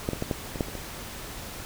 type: clicks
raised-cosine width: 2 ms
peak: -12 / -16 / -14 / -12 / -22 / -11 / -24 / -22 dBFS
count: 8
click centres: 0.089 / 0.133 / 0.224 / 0.312 / 0.558 / 0.608 / 0.685 / 0.753 s
effects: pink hiss -39 dBFS RMS until 1.65 s